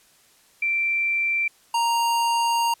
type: tone pair in turn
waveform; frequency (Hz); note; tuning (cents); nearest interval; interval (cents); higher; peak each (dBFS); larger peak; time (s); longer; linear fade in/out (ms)
sine / square; 2349 / 932.2; D7 / A#5; 0 / 0; octave + major third; 1600; first; -20; neither; 0.62-1.48 / 1.74-2.74; second; 5
effects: white hiss -57 dBFS RMS until 2.8 s + low-pass 12000 Hz 12 dB/octave